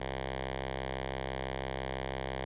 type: tone with notch filter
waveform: 5% pulse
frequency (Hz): 66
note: C2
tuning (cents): +16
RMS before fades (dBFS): -37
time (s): 0-2.45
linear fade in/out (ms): 5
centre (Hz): 250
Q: 1.1
effects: resampled to 8000 Hz